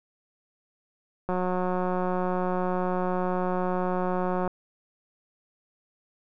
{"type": "click train", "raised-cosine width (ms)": 1, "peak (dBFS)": -15, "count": 581, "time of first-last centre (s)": [1.29, 4.477], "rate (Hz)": 182, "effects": []}